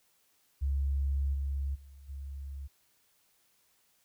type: tone with level steps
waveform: sine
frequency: 69.1 Hz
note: C#2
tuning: 5 cents flat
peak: -27 / -30 / -49 / -38 dBFS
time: 0.61-2.68 s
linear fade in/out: 20 ms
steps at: 1.33 / 1.74 / 2.08 s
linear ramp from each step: 20 ms
effects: white hiss -70 dBFS RMS until 4.04 s